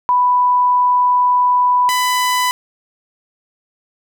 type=tone pair in turn; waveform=sine / sawtooth; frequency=990 / 998 Hz; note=B5 / B5; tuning=+4 / +18 cents; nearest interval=unison; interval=14 cents; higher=second; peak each=-10 dBFS; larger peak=neither; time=0.09-1.89 / 1.89-2.51 s; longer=first; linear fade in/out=0 ms; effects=none